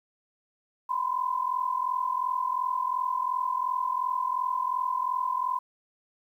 sine tone pair together, 990 / 1032.8 Hz, B5 / C6, +4 / -23 cents, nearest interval minor second, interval 73 cents, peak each -29 / -28 dBFS, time 0.89-5.59 s, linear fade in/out 10 ms, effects 10-bit

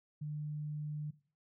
sine tone, 150 Hz, D3, 37 cents sharp, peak -37 dBFS, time 0.21-1.11 s, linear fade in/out 10 ms, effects noise-tail reverb RT60 0.4 s tail -17 dB re dry

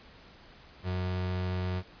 35% pulse tone, 91.4 Hz, F#2, 21 cents flat, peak -28 dBFS, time 0.83-1.83 s, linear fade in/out 50 ms, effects pink hiss -54 dBFS RMS until 2 s + resampled to 11025 Hz

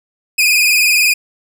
sawtooth tone with vibrato, 2481 Hz, D#7, 6 cents flat, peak -6 dBFS, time 0.38-1.14 s, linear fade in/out 10 ms, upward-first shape sine, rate 20 Hz, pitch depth 69 cents each way, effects none

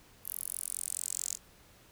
10% pulse tone with high-pass filter sweep, 44.68 Hz, F1, 40 cents sharp, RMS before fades -38 dBFS, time 0.23-1.38 s, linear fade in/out 50 ms, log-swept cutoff 12000 to 6900 Hz, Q 4.3, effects pink hiss -60 dBFS RMS until 1.91 s

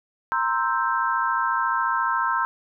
sine chord, C dominant seventh, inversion third, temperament equal, 932.3 / 1046.5 / 1318.5 / 1568 Hz, Bb5 / C6 / E6 / G6, 0 / 0 / 0 / 0 cents, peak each -26 / -25 / -26 / -27 dBFS, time 0.32-2.45 s, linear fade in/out 0 ms, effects none

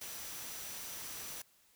sine tone in noise, 5890 Hz, F#8, 9 cents flat, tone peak -52 dBFS, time 0.01-1.42 s, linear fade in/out 5 ms, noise white, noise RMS -45 dBFS, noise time 0.01-1.42 s, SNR -10 dB, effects white hiss -68 dBFS RMS until 1.75 s

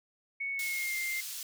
sine tone with pitch glide, 2217 to 2102 Hz, C#7 to C7, 0 to +7 cents, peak -32 dBFS, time 0.4-1.21 s, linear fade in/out 10 ms, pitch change -93 cents, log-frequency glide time 0.53-0.97 s
pink high-pass noise, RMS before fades -40 dBFS, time 0.59-1.43 s, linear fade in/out 2 ms, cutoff 4300 Hz, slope 12 dB/octave
effects none

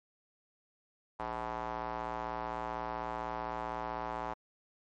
square tone with band-pass filter, 57.9 Hz, A#1, 11 cents flat, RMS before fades -38 dBFS, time 1.19-4.34 s, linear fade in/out 10 ms, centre 910 Hz, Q 2.7, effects MP3 48 kbps

